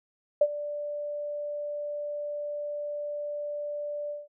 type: tone with ADSR envelope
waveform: sine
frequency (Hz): 587.3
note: D5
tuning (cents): 0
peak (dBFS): -15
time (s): 0.41-4.28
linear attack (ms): 6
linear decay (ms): 52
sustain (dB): -16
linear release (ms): 180
effects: none